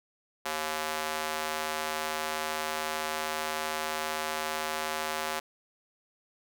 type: tone with high-pass filter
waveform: square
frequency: 77.8 Hz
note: D#2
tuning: in tune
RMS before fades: -33 dBFS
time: 0.45-5.4 s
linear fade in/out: 10 ms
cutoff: 730 Hz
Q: 0.88
effects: none